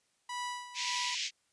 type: tone with tremolo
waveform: sawtooth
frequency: 982 Hz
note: B5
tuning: 10 cents flat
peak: -31 dBFS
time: 0.29-1.15 s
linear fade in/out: 5 ms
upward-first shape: sine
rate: 1.8 Hz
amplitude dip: 75%
type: band-pass noise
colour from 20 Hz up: pink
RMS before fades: -36 dBFS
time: 0.74-1.31 s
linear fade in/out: 50 ms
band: 2100 to 6800 Hz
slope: 48 dB/octave
effects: white hiss -74 dBFS RMS until 1.52 s + resampled to 22050 Hz